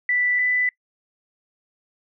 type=tone pair in turn; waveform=sine; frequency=1975.5 / 1991.5 Hz; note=B6 / B6; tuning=0 / +14 cents; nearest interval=unison; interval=14 cents; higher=second; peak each=-18 dBFS; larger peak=neither; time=0.09-0.39 / 0.39-0.69 s; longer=neither; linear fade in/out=2 ms; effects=noise-tail reverb RT60 0.1 s tail -23 dB re dry